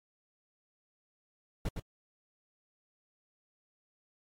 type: noise with echo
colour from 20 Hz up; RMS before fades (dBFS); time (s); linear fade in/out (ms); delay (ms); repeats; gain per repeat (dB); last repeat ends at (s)
brown; -32; 1.65-1.69; 5; 110; 1; -5; 1.8
effects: AAC 48 kbps